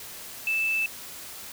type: tone in noise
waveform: sine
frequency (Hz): 2637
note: E7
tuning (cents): 0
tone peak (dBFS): -23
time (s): 0.47-0.86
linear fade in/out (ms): 2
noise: white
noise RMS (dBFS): -41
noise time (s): 0-1.52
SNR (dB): +15
effects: none